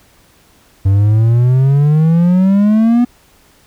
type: exponential sweep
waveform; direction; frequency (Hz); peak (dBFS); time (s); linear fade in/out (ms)
triangle; up; 95.5 to 246; -5; 0.85-3.05; 10
effects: pink hiss -49 dBFS RMS until 3.66 s